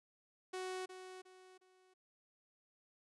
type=tone with echo; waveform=sawtooth; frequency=371.4 Hz; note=F#4; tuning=7 cents sharp; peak=-37 dBFS; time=0.53-0.86 s; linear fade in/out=10 ms; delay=360 ms; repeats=3; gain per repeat=-9 dB; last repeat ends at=1.94 s; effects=resampled to 24000 Hz